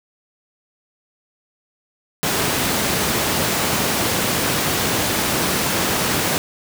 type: high-pass noise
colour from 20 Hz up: pink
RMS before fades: -20 dBFS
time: 2.23-6.38 s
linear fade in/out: 0 ms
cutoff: 120 Hz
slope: 12 dB/octave
effects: none